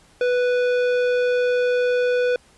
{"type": "tone with tanh clipping", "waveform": "triangle", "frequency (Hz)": 493.9, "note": "B4", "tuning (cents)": 0, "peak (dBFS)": -19, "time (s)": [0.21, 2.36], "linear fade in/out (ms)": 2, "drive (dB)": 18, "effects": ["pink hiss -54 dBFS RMS until 2.57 s", "resampled to 24000 Hz"]}